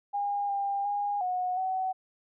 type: tone with pitch steps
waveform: sine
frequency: 811 / 799 / 816 / 730 / 753 Hz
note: G#5 / G5 / G#5 / F#5 / F#5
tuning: -41 / +33 / -31 / -24 / +30 cents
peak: -27 dBFS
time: 0.13-1.93 s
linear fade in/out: 20 ms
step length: 360 ms
effects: none